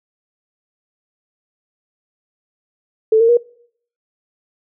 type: tone with pitch steps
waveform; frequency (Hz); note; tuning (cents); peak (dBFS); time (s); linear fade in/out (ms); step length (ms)
sine; 440 / 458.2 / 477.1; A4 / A#4 / A#4; 0 / -30 / +40; -8; 3.12-3.372; 5; 84
effects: noise-tail reverb RT60 0.6 s tail -23 dB re dry